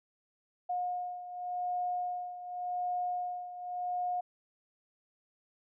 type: beating tone pair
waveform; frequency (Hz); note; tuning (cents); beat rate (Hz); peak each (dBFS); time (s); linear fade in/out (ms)
sine; 718 / 718.88; F5 / F5; +48 / +50; 0.88; -34 / -39; 0.69-4.21; 10
effects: none